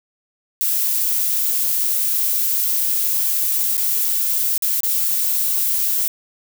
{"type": "noise with dropouts", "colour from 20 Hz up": "violet", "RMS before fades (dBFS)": -19, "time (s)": [0.61, 6.08], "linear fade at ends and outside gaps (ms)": 0, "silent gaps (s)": [[3.769, 3.778], [4.578, 4.623], [4.805, 4.833]], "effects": []}